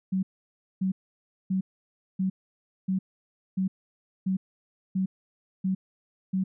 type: tone bursts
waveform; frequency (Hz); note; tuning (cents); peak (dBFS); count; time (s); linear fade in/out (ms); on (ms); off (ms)
sine; 188.9; F#3; +36; -23; 10; 0.12-6.44; 10; 110; 580
effects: none